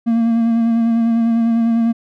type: tone with vibrato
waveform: triangle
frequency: 230 Hz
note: A#3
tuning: 23 cents flat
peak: -10 dBFS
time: 0.06-1.93 s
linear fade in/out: 20 ms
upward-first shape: sine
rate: 10 Hz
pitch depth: 23 cents each way
effects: none